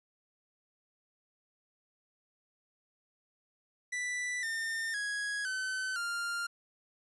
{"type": "tone with pitch steps", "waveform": "45% pulse", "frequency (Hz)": [1975.5, 1811.5, 1661.2, 1523.3, 1396.9], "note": ["B6", "A6", "G#6", "F#6", "F6"], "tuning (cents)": [0, 50, 0, 50, 0], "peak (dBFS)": -33, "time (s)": [3.92, 6.47], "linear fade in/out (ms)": 10, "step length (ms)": 510, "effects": ["resampled to 24000 Hz"]}